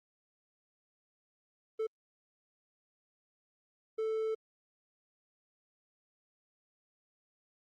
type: tone bursts at uneven times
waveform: triangle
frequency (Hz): 440.6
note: A4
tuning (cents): +2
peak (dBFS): -29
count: 2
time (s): 1.79-1.87 / 3.98-4.35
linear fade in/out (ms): 10
effects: Opus 32 kbps